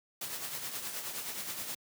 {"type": "noise with tremolo", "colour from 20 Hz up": "white", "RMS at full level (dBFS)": -37, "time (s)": [0.21, 1.75], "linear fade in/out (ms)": 5, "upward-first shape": "triangle", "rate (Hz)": 9.5, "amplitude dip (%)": 55, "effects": ["high-pass 100 Hz 12 dB/octave"]}